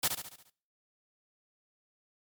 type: noise with echo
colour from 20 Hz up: white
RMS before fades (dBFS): -27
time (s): 0.03-0.08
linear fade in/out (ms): 5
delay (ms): 70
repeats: 6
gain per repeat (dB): -6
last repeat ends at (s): 0.5
effects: noise-tail reverb RT60 0.5 s tail -22 dB re dry + MP3 96 kbps